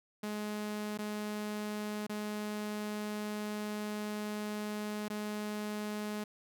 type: tone with dropouts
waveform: sawtooth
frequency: 210.3 Hz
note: G#3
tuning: 22 cents sharp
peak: -32 dBFS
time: 0.23-6.24 s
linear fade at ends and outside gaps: 5 ms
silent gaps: 0.976-0.987 / 2.068-2.094 / 5.083-5.1 s
effects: none